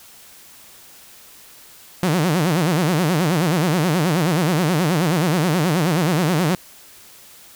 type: tone with vibrato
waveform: sawtooth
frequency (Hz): 166.2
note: E3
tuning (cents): +15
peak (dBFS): -12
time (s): 2.03-6.55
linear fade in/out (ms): 0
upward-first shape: sine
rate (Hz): 9.4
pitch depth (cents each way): 220
effects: white hiss -45 dBFS RMS until 7.55 s